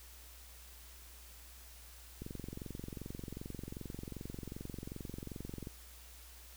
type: click train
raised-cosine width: 3 ms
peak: -30 dBFS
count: 79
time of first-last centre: 2.22-5.671 s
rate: 22.6 Hz
effects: added 60 Hz sine -55 dBFS peak until 6.56 s + white hiss -57 dBFS RMS until 6.56 s